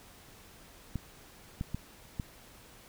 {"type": "clicks", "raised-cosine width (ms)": 5, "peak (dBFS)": -21, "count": 4, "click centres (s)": [0.957, 1.611, 1.746, 2.198], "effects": ["pink hiss -55 dBFS RMS until 2.88 s"]}